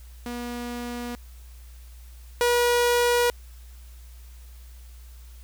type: tone pair in turn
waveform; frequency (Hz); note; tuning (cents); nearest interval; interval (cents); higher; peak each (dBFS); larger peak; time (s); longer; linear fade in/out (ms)
sawtooth; 241.1 / 482.2; B3 / B4; -41 / -41; octave; 1200; second; -27 / -15; second; 0.26-1.15 / 2.41-3.3; neither; 0
effects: added 60 Hz sine -42 dBFS peak until 5.43 s + white hiss -56 dBFS RMS until 5.43 s